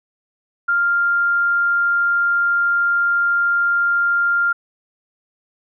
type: tone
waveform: sine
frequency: 1396.9 Hz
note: F6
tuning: in tune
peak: -14 dBFS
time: 0.68-4.53 s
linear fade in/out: 10 ms
effects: none